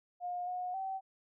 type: tone with pitch steps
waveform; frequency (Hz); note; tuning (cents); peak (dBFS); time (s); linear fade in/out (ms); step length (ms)
sine; 713 / 725 / 768; F5 / F#5 / G5; +36 / -35 / -36; -35; 0.2-1.01; 50; 270
effects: none